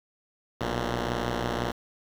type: tone pair together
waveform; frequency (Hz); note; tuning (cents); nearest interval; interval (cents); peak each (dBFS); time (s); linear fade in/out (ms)
5% pulse; 61.74 / 117.6; B1 / A#2; 0 / +16; major seventh; 1116; -19; 0.6-1.72; 10
effects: low-pass 5000 Hz 12 dB/octave + 7-bit